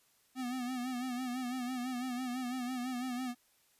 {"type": "tone with vibrato", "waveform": "square", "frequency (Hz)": 250.9, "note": "B3", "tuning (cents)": 28, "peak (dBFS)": -36, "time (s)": [0.35, 3.35], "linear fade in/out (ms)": 50, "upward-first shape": "sine", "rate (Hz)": 6, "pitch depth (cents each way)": 65, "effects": ["white hiss -70 dBFS RMS until 3.79 s", "resampled to 32000 Hz"]}